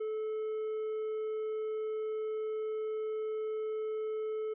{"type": "tone", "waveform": "triangle", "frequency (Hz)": 434.1, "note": "A4", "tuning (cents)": -23, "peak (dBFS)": -31, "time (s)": [0, 4.54], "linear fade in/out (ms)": 10, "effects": ["resampled to 8000 Hz"]}